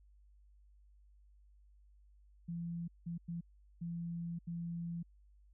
sine tone bursts at uneven times, 169.9 Hz, F3, 47 cents flat, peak -38 dBFS, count 5, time 2.48-2.88 / 3.06-3.18 / 3.28-3.41 / 3.81-4.39 / 4.47-5.03 s, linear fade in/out 10 ms, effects added 50 Hz sine -61 dBFS peak until 5.53 s

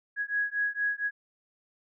sine beating tone pair, 1661.2 / 1665.5 Hz, G#6 / G#6, 0 / +4 cents, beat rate 4.3 Hz, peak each -30 dBFS, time 0.16-1.11 s, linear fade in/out 50 ms, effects none

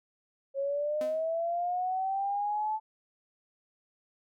sine linear sweep, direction up, 543 to 875 Hz, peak -28 dBFS, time 0.54-2.8 s, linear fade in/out 50 ms
sawtooth tone with exponential decay, 256.6 Hz, C4, 34 cents flat, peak -33 dBFS, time 1.01-1.31 s, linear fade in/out 2 ms, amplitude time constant 65 ms
effects none

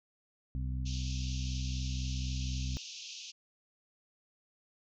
harmonic tone, 64 Hz, C2, 38 cents flat, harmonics 1 / 2 / 3 / 4, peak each -34 / -38 / -48 / -47 dBFS, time 0.55-2.77 s, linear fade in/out 0 ms
white band-pass noise, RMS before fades -46 dBFS, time 0.85-3.32 s, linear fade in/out 20 ms, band 2500 to 6600 Hz, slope 96 dB/octave
effects none

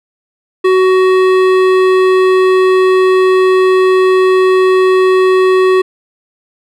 triangle tone with hard clipping, 373.7 Hz, F#4, 17 cents sharp, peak -8 dBFS, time 0.64-5.82 s, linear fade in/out 10 ms, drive 18 dB, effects none

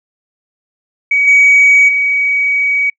sine tone with level steps, 2263 Hz, C#7, 35 cents sharp, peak -8 / -3 / -10 dBFS, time 1.11-2.9 s, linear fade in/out 5 ms, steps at 1.27 / 1.88 s, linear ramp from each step 10 ms, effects noise-tail reverb RT60 0.1 s tail -26 dB re dry + tanh soft clip ceiling -1 dBFS

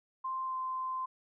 sine tone with pitch glide, 1046.5 to 1037.5 Hz, C6 to C6, 0 to -15 cents, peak -33 dBFS, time 0.24-1.06 s, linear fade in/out 10 ms, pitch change -15 cents, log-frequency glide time 0.44-0.56 s, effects none

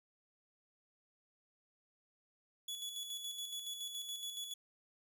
sawtooth tone with tremolo, 3402 Hz, G#7, 41 cents sharp, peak -37 dBFS, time 2.68-4.54 s, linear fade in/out 5 ms, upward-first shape square, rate 7.1 Hz, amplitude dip 45%, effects none

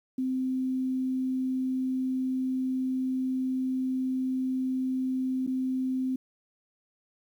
sine tone with dropouts, 259.2 Hz, C4, 16 cents flat, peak -26 dBFS, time 0.18-6.16 s, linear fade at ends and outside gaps 5 ms, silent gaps 5.466-5.474 s, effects 10-bit

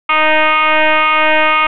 sine tone with frequency modulation, 621 Hz, D#5, 3 cents flat, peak -8 dBFS, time 0.09-1.67 s, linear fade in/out 5 ms, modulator 310 Hz, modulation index 6.8, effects none

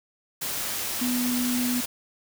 sine tone in noise, 246.9 Hz, B3, in tune, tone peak -24 dBFS, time 1.01-1.81 s, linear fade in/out 10 ms, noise white, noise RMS -30 dBFS, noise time 0.41-1.86 s, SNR +3 dB, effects none

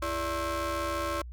25% pulse ring-modulated tone, 246.9 Hz, B3, in tune, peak -23 dBFS, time 0.02-1.22 s, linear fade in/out 5 ms, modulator 827 Hz, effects added 60 Hz sine -39 dBFS peak until 1.32 s

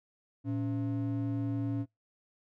triangle ring-modulated tone, 196.8 Hz, G3, 7 cents sharp, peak -25 dBFS, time 0.44-1.86 s, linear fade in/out 50 ms, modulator 83 Hz, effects noise-tail reverb RT60 0.2 s tail -25 dB re dry

